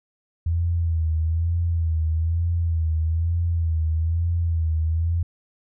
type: tone with vibrato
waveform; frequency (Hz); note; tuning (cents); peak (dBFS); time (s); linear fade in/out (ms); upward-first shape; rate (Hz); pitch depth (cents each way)
sine; 82.41; E2; 0; -19; 0.46-5.23; 5; sine; 1.1; 61
effects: none